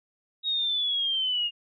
sine linear sweep, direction down, 3788 to 2822 Hz, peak -24 dBFS, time 0.43-1.51 s, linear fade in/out 50 ms, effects none

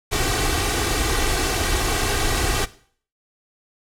pink noise with comb filter, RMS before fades -21 dBFS, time 0.11-2.66 s, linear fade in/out 20 ms, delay 2.6 ms, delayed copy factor +0.65, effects noise-tail reverb RT60 0.5 s tail -17 dB re dry + low-pass 11000 Hz 12 dB/octave

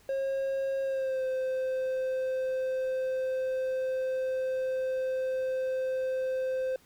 triangle tone with pitch glide, 540 to 519.5 Hz, C#5 to C5, -45 to -12 cents, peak -26 dBFS, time 0.09-6.76 s, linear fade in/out 2 ms, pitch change -67 cents, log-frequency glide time 0.83-1.25 s, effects pink hiss -61 dBFS RMS until 6.85 s

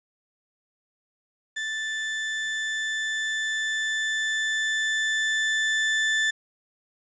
35% pulse tone with level ramp, 1760 Hz, A6, in tune, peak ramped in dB -26 to -19 dBFS, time 1.56-6.31 s, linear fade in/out 10 ms, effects resampled to 16000 Hz + 9-bit

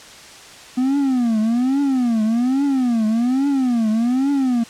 triangle tone with vibrato, 247.2 Hz, B3, 2 cents sharp, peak -13 dBFS, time 0.77-4.64 s, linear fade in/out 10 ms, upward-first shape triangle, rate 1.2 Hz, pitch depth 260 cents each way, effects white hiss -40 dBFS RMS until 4.69 s + low-pass 7000 Hz 12 dB/octave

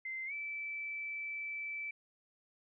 sine tone with pitch glide, 2077 to 2318 Hz, C7 to D7, -13 to -23 cents, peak -38 dBFS, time 0.05-1.91 s, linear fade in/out 5 ms, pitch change +190 cents, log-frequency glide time 0.26-0.33 s, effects none

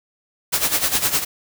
white noise with tremolo, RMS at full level -17 dBFS, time 0.52-1.25 s, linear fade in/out 20 ms, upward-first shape sine, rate 9.8 Hz, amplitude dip 75%, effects none

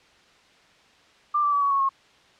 sine tone with pitch steps, 1187 / 1165.9 / 1145.2 / 1124.9 / 1105 / 1085.3 Hz, D6 / D6 / D6 / C#6 / C#6 / C#6, +18 / -13 / -44 / +25 / -6 / -37 cents, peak -19 dBFS, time 1.34-1.892 s, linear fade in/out 10 ms, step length 92 ms, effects white hiss -56 dBFS RMS until 2.39 s + low-pass 4000 Hz 12 dB/octave

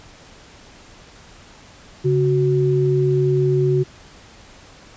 sine tone pair together, 138.71 / 370.3 Hz, C#3 / F#4, +1 / +1 cents, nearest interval octave + perfect fourth, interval 1700 cents, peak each -17 dBFS, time 2.04-3.84 s, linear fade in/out 20 ms, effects pink hiss -45 dBFS RMS until 4.96 s + resampled to 16000 Hz

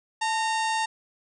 harmonic tone with a mistuned harmonic, 920 Hz, A#5, 23 cents flat, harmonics 1 / 2 / 3 / 4 / 5 / 6 / 7 / 8 / 9 / 10, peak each -25 / -31 / -35 / -37 / -39 / -41 / -42 / -43 / -44 / -45 dBFS, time 0.21-0.86 s, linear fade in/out 10 ms, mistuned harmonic 1, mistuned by -73 cents, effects none

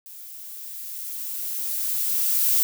violet noise with level ramp, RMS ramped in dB -42 to -19 dBFS, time 0.06-2.63 s, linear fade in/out 0 ms, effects none

